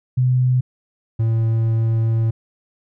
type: tone pair in turn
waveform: sine / triangle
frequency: 126.8 / 112.97 Hz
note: B2 / A2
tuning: +46 / +46 cents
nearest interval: major second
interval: 200 cents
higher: first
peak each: -13 dBFS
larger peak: neither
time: 0.17-0.61 / 1.19-2.31 s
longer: second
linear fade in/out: 10 ms
effects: none